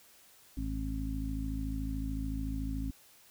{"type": "harmonic tone", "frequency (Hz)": 53.7, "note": "A1", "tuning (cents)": -41, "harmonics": [1, 2, 3, 4, 5], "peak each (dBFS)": [-35, -42, -45, -45, -38], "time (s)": [0.57, 2.91], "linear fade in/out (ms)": 5, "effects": ["white hiss -60 dBFS RMS until 3.3 s"]}